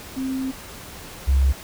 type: tone pair in turn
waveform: sine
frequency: 263.6 / 67.17 Hz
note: C4 / C2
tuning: +13 / +46 cents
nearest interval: 2 octaves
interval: 2367 cents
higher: first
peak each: -23 / -14 dBFS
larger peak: second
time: 0.16-0.52 / 1.27-1.53 s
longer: first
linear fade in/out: 20 ms
effects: pink hiss -39 dBFS RMS until 1.63 s